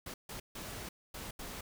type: noise bursts at uneven times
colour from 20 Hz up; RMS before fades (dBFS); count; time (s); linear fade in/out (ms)
pink; -44; 5; 0.06-0.14 / 0.29-0.4 / 0.55-0.89 / 1.14-1.31 / 1.39-1.61; 5
effects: none